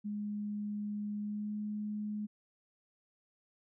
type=tone with pitch glide; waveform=sine; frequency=207.7 to 210.1 Hz; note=G#3 to G#3; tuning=0 to +20 cents; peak=-35 dBFS; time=0.04-2.27 s; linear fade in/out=20 ms; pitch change=+20 cents; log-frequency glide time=1.19-1.54 s; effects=none